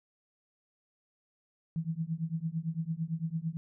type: tone with tremolo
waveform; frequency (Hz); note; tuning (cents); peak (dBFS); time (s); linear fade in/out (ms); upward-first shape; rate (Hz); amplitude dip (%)
sine; 163; E3; -19; -27; 1.76-3.57; 0; triangle; 8.9; 100
effects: none